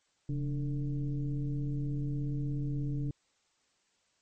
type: tone with frequency modulation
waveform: sine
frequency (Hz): 137.7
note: C#3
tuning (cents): -11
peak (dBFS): -30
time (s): 0.29-3.11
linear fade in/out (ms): 2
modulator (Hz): 156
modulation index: 0.84
effects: white hiss -73 dBFS RMS until 4.21 s + MP3 32 kbps